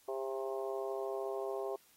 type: harmonic tone with a mistuned harmonic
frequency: 133.5 Hz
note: C3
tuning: 35 cents sharp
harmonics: 3 / 4 / 5 / 6 / 7 / 8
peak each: -38 / -43 / -42 / -48 / -51 / -49 dBFS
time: 0.08-1.76 s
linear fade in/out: 5 ms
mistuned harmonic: 7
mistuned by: -30 cents
effects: white hiss -66 dBFS RMS until 1.96 s + AAC 48 kbps